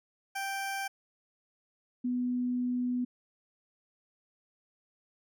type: tone pair in turn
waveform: 20% pulse / sine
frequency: 784 / 247.6 Hz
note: G5 / B3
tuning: 0 / +5 cents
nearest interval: octave + minor sixth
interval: 1995 cents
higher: first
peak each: -28 dBFS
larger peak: neither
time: 0.35-0.88 / 2.04-3.05 s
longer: second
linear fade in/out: 10 ms
effects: none